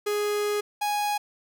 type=tone pair in turn; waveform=45% pulse; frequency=415.3 / 829.1 Hz; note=G#4 / G#5; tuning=0 / -3 cents; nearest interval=octave; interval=1197 cents; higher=second; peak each=-24 dBFS; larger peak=neither; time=0.06-0.61 / 0.81-1.18 s; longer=first; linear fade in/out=10 ms; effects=none